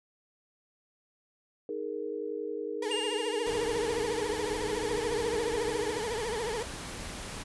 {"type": "chord", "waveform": "sine", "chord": "D# suspended fourth", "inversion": "none", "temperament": "equal", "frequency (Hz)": [311.1, 415.3, 466.2], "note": ["D#4", "G#4", "A#4"], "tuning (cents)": [0, 0, 0], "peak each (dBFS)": [-40, -36, -36], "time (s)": [1.69, 6], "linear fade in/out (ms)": 2}
{"type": "tone with vibrato", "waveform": "35% pulse", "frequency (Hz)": 452.1, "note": "A4", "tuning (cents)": 47, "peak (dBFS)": -30, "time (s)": [2.82, 6.63], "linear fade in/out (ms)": 5, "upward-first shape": "triangle", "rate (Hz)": 14, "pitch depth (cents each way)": 170}
{"type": "tone with exponential decay", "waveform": "square", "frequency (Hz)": 2814, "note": "F7", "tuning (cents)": 12, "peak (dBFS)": -31, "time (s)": [2.91, 4.66], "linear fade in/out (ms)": 2, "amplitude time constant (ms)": 380}
{"type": "noise", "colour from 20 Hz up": "pink", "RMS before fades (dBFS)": -40, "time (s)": [3.45, 7.44], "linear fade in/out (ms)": 20}
{"effects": ["resampled to 24000 Hz"]}